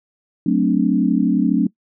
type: chord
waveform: sine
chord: D dominant seventh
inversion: first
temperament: equal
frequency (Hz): 185 / 220 / 261.6 / 293.7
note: F#3 / A3 / C4 / D4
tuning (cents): 0 / 0 / 0 / 0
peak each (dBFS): -19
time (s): 0.46-1.67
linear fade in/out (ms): 5
effects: noise-tail reverb RT60 0.1 s tail -22 dB re dry